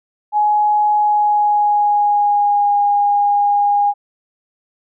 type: tone with pitch glide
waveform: sine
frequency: 839 to 817 Hz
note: G#5 to G#5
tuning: +17 to -29 cents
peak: -11 dBFS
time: 0.32-3.94 s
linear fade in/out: 50 ms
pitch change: -46 cents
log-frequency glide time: 0.95-2.76 s
effects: none